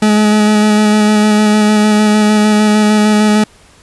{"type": "tone with vibrato", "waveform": "40% pulse", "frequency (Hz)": 211.8, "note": "G#3", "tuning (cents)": 34, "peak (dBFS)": -6, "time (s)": [0.02, 3.44], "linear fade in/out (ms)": 5, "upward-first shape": "square", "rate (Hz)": 6.6, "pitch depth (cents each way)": 13, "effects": ["pink hiss -44 dBFS RMS until 3.82 s", "resampled to 24000 Hz"]}